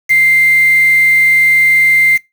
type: tone with quantisation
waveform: sine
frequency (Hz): 2093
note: C7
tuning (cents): 0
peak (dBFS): -6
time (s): 0.09-2.18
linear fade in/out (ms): 20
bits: 4
effects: noise-tail reverb RT60 0.2 s tail -22 dB re dry